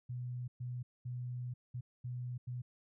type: tone bursts at uneven times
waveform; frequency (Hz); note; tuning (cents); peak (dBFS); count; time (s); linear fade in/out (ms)
sine; 123.7; B2; +3; -38; 6; 0.09-0.48 / 0.6-0.83 / 1.05-1.54 / 1.74-1.81 / 2.04-2.38 / 2.47-2.62; 10
effects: none